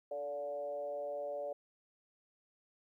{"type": "tone with frequency modulation", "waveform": "sine", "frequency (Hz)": 577, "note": "D5", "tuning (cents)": -31, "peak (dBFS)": -37, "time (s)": [0.11, 1.53], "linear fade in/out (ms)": 5, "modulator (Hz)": 139, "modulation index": 0.71, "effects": ["13-bit"]}